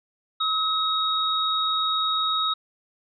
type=tone pair together; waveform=sine; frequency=1280 / 3774 Hz; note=D#6 / A#7; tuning=+49 / +21 cents; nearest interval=octave + perfect fifth; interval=1872 cents; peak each=-24 dBFS; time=0.4-2.54 s; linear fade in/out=10 ms; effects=none